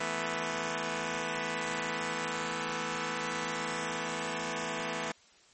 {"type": "chord", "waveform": "5% pulse", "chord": "E suspended fourth", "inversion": "none", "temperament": "just", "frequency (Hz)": [164.81, 219.8, 247.2], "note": ["E3", "A3", "B3"], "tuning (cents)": [0, -2, 2], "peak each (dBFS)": -26, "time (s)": [0, 5.12], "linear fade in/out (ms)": 5, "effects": ["white hiss -61 dBFS RMS until 5.53 s", "MP3 32 kbps"]}